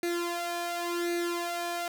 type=tone with flanger; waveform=sawtooth; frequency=345.6 Hz; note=F4; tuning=18 cents flat; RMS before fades=-32 dBFS; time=0.03-1.88 s; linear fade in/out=2 ms; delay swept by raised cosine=0.47 to 1.67 ms; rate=0.91 Hz; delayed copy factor=+0.75; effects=none